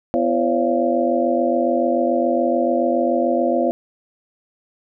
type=tone cluster; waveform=sine; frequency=249.9 / 338.4 / 525 / 572 / 687 Hz; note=B3 / E4 / C5 / D5 / F5; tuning=+21 / +45 / +6 / -46 / -29 cents; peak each=-22 dBFS; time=0.14-3.71 s; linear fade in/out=0 ms; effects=none